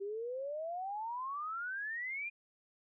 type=exponential sweep; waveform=sine; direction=up; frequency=387.7 to 2444 Hz; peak=-37 dBFS; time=0-2.3 s; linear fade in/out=20 ms; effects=none